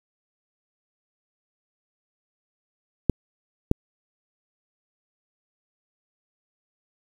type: clicks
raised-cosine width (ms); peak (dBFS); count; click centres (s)
3; -4; 2; 3.097 / 3.714
effects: 7-bit